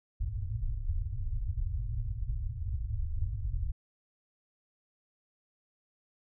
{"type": "low-pass noise", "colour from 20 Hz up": "pink", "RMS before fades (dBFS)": -33, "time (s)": [0.2, 3.72], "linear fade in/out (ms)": 10, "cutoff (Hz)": 120, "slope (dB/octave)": 96, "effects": []}